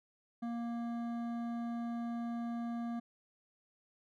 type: tone with hard clipping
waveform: sine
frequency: 234.7 Hz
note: A#3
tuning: 12 cents sharp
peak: -38 dBFS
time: 0.42-3 s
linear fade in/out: 10 ms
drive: 11 dB
effects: none